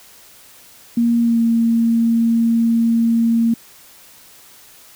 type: tone with pitch glide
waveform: sine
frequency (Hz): 234.5 to 230.2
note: A#3 to A#3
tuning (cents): +11 to -22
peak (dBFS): -12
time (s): 0.97-3.54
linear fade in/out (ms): 5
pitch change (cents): -33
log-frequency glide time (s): 1.21-1.39
effects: white hiss -45 dBFS RMS until 4.95 s